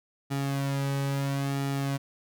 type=tone with flanger; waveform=sawtooth; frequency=138.59 Hz; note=C#3; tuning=in tune; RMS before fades=-29 dBFS; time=0.3-1.98 s; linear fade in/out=20 ms; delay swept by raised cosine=1.9 to 2.9 ms; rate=0.74 Hz; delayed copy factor=-0.65; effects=none